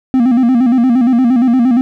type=tone with vibrato; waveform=triangle; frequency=246.9 Hz; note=B3; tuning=in tune; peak=-5 dBFS; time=0.14-1.81 s; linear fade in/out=0 ms; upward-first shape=square; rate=8.6 Hz; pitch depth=93 cents each way; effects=none